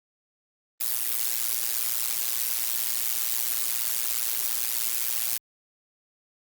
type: noise with amplitude modulation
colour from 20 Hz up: blue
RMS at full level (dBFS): -23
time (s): 0.8-5.38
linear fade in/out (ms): 10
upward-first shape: sine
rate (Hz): 117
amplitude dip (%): 90
effects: Opus 32 kbps